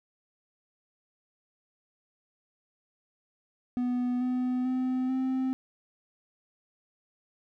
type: tone with pitch steps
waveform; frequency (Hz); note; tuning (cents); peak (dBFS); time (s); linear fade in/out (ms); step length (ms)
triangle; 247.1 / 251.6 / 256.1 / 260.7; B3 / B3 / C4 / C4; +1 / +32 / -37 / -6; -24; 3.77-5.53; 0; 440
effects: none